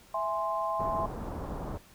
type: chord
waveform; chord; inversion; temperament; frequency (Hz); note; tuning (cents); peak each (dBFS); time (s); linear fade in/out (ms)
sine; E augmented; none; equal; 659.3 / 830.6 / 1046.5; E5 / G#5 / B#5; 0 / 0 / 0; -33 / -35 / -31; 0.14-1.06; 5
type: low-pass noise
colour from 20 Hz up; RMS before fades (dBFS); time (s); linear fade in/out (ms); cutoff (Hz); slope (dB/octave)
pink; -37; 0.79-1.78; 10; 1100; 24
effects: pink hiss -57 dBFS RMS until 1.94 s